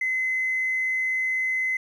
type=tone; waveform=triangle; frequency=2044 Hz; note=C7; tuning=41 cents flat; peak=-19 dBFS; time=0.01-1.77 s; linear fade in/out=5 ms; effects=tanh soft clip ceiling -20 dBFS